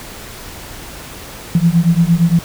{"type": "beating tone pair", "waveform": "sine", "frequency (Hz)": [164.81, 173.51], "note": ["E3", "F3"], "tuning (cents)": [0, -11], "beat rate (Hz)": 8.7, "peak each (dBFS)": -12, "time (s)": [1.55, 2.39], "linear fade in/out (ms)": 2, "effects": ["pink hiss -32 dBFS RMS until 2.44 s"]}